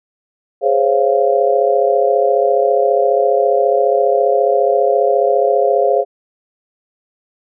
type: chord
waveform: sine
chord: Db major seventh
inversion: second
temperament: just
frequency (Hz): 415.8 / 519.7 / 554.4 / 693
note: Ab4 / C5 / Db5 / F5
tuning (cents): +2 / -12 / 0 / -14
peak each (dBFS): -16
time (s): 0.61-6.05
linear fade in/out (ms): 50
effects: none